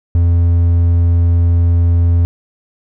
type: tone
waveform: triangle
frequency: 85.6 Hz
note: F2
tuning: 34 cents flat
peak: -6 dBFS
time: 0.15-2.25 s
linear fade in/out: 0 ms
effects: none